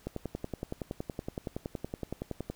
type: click train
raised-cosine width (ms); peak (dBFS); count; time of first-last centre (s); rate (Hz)
2; -21; 27; 0.07-2.5; 10.7
effects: pink hiss -60 dBFS RMS until 2.55 s